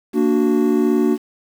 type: chord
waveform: triangle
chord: Bb augmented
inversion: none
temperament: equal with one note detuned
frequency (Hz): 231.5 / 293.7 / 370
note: Bb3 / D4 / F#4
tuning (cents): -12 / 0 / 0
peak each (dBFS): -16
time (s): 0.13-1.18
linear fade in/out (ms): 50
effects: 7-bit

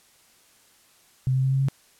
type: tone with pitch steps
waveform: sine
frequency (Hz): 130 / 131.51 / 133.04 / 134.58 / 136.15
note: C3 / C3 / C3 / C3 / C#3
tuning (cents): -11 / +9 / +29 / +49 / -31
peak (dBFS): -19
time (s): 1.27-1.685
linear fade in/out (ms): 0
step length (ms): 83
effects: white hiss -58 dBFS RMS until 1.99 s + low-pass 12000 Hz 12 dB/octave

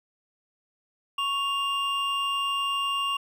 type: tone pair together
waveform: triangle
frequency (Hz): 1108 / 2800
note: C#6 / F7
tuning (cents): -1 / +4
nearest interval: octave + major third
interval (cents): 1605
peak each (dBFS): -26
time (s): 1.18-3.17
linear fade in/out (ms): 5
effects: none

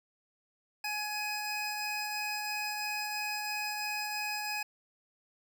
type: tone pair together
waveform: 25% pulse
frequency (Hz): 840 / 2517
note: G#5 / D#7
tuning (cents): +19 / +19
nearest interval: octave + perfect fifth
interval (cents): 1900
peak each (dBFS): -33 / -32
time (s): 0.84-4.63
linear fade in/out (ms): 5
effects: none

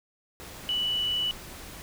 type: tone in noise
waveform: sine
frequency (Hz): 2960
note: F#7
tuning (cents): 0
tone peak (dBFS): -25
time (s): 0.69-1.31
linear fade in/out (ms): 0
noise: pink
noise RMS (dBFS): -43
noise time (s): 0.4-1.82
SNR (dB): +15
effects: none

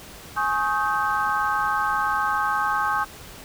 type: tone cluster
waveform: sine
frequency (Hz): 836 / 1093 / 1261 / 1555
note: G#5 / C#6 / D#6 / G6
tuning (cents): +11 / -25 / +23 / -14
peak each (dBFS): -26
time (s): 0.36-3.05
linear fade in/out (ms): 20
effects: pink hiss -42 dBFS RMS until 3.44 s

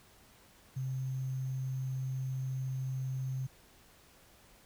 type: tone with sample-and-hold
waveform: sine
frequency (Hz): 130.9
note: C3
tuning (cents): +1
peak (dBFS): -33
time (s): 0.76-3.47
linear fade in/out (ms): 10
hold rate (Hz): 6300
effects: pink hiss -61 dBFS RMS until 4.65 s

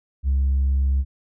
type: tone with tanh clipping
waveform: triangle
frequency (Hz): 67.7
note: C#2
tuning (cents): -40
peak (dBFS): -17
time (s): 0.23-1.05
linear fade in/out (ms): 50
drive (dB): 6
effects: none

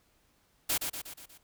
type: noise with echo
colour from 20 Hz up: white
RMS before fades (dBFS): -29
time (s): 0.69-0.78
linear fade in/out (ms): 10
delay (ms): 120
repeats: 5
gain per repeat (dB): -5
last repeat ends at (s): 1.38
effects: pink hiss -69 dBFS RMS until 1.43 s

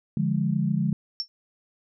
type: chord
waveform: sine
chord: D diminished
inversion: none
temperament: equal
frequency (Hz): 146.83 / 174.61 / 207.7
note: D3 / F3 / Ab3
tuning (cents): 0 / 0 / 0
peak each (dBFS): -26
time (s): 0.17-0.93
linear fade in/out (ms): 2
type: tone with exponential decay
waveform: sine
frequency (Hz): 5430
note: F8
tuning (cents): -50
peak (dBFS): -21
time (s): 1.2-1.28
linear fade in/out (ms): 0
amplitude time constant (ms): 16
effects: none

